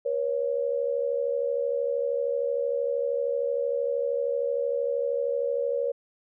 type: tone pair together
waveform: sine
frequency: 481.4 / 554.4 Hz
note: B4 / C#5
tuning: -44 / 0 cents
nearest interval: major second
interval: 244 cents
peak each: -27 dBFS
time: 0.05-5.92 s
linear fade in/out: 10 ms
effects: none